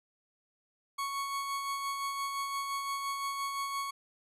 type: tone with tremolo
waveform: 40% pulse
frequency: 1108.7 Hz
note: C#6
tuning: in tune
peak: -31 dBFS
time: 0.98-3.91 s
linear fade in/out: 10 ms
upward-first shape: sine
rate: 5.8 Hz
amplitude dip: 35%
effects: resampled to 32000 Hz